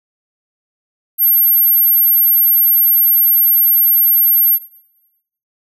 sine tone, 12610 Hz, G9, 9 cents sharp, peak -6 dBFS, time 1.18-4.59 s, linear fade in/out 50 ms, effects noise-tail reverb RT60 0.9 s tail -19 dB re dry + tanh soft clip ceiling -6 dBFS

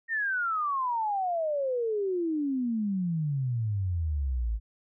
sine exponential sweep, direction down, 1864.7 to 51.91 Hz, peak -26 dBFS, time 0.08-4.6 s, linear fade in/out 50 ms, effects none

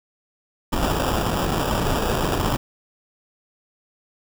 pink noise with sample-and-hold, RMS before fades -22 dBFS, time 0.72-2.57 s, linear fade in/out 10 ms, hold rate 2100 Hz, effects none

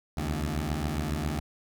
15% pulse beating tone pair, 71.5 / 78.8 Hz, D2 / D#2, -46 / +23 cents, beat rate 7.3 Hz, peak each -25 dBFS, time 0.17-1.4 s, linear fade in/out 5 ms, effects none

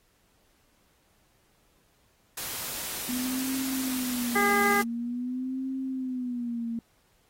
white noise, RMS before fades -35 dBFS, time 2.37-4.83 s, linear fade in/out 5 ms
sine tone with vibrato, 246.9 Hz, B3, in tune, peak -29 dBFS, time 3.09-6.79 s, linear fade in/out 2 ms, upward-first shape sine, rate 0.47 Hz, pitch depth 120 cents each way
harmonic tone, 405.5 Hz, G#4, 41 cents flat, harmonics 1 / 2 / 3 / 4 / 5, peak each -28 / -28 / -28 / -28 / -28 dBFS, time 4.35-4.82 s, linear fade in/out 10 ms
effects pink hiss -67 dBFS RMS until 7.29 s + AAC 48 kbps

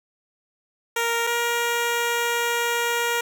10% pulse tone pair in turn, 466.2 / 472.2 Hz, A#4 / A#4, 0 / +22 cents, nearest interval unison, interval 22 cents, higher second, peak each -13 dBFS, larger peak neither, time 0.96-1.27 / 1.27-3.21 s, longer second, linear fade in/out 5 ms, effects none

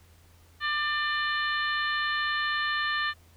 harmonic tone, 596 Hz, D5, 25 cents sharp, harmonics 2 / 3 / 4 / 5 / 6 / 7, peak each -31 / -28 / -41 / -36 / -38 / -40 dBFS, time 0.6-3.14 s, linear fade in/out 50 ms, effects added 84 Hz sine -56 dBFS peak until 3.36 s + pink hiss -61 dBFS RMS until 3.36 s

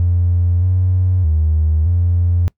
triangle tone with pitch steps, 87.6 / 91.7 / 78.1 / 87.2 Hz, F2 / F#2 / D#2 / F2, +6 / -15 / +7 / -2 cents, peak -8 dBFS, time 0-2.48 s, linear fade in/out 0 ms, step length 620 ms, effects noise-tail reverb RT60 0.1 s tail -24 dB re dry + tanh soft clip ceiling -8 dBFS

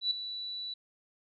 sine tone with ADSR envelope, 3951 Hz, B7, in tune, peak -24 dBFS, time 0.01-0.74 s, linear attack 100 ms, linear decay 4 ms, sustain -12 dB, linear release 7 ms, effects none

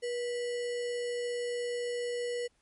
sine tone with sample-and-hold, 483 Hz, B4, 39 cents flat, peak -31 dBFS, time 0.02-2.48 s, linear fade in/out 20 ms, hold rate 2450 Hz, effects pink hiss -72 dBFS RMS until 2.61 s + MP3 48 kbps

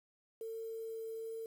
sine tone with quantisation, 449.8 Hz, A4, 38 cents sharp, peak -40 dBFS, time 0.41-1.46 s, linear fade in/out 2 ms, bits 10, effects none

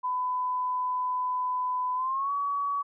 sine tone with pitch glide, 1003 to 1132.4 Hz, B5 to C#6, +26 to +37 cents, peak -26 dBFS, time 0.03-2.83 s, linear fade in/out 20 ms, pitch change +211 cents, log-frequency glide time 1.95-2.32 s, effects none

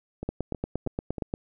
two click trains, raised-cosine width 2 ms, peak -15 / -20 dBFS, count 10 / 4, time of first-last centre 0.29-1.339 / 0.23-1.182 s, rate 8.58 / 3.15 Hz, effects none

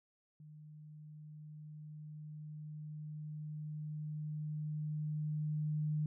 sine tone with level ramp, 152 Hz, D#3, 40 cents flat, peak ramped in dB -52 to -32 dBFS, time 0.4-6.06 s, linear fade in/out 2 ms, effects none

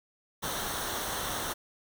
pink noise with comb filter, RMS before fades -34 dBFS, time 0.42-1.54 s, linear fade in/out 20 ms, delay 0.41 ms, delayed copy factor -0.6, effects none

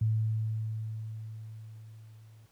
sine tone with level ramp, 110 Hz, A2, in tune, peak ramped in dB -23 to -52 dBFS, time 0.01-2.46 s, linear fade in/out 5 ms, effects pink hiss -67 dBFS RMS until 2.51 s + high-pass 60 Hz 12 dB/octave

